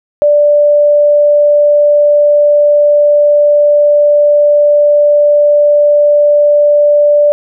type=tone; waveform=sine; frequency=587.3 Hz; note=D5; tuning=in tune; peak=-4 dBFS; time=0.22-7.32 s; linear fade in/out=0 ms; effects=none